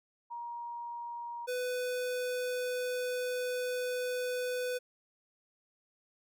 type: tone pair in turn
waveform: sine / square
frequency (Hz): 946 / 498.8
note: A#5 / B4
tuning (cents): +25 / +17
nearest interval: major seventh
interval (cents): 1108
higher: first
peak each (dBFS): -38 / -33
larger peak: second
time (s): 0.3-1.47 / 1.47-4.79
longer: second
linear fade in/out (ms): 20
effects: none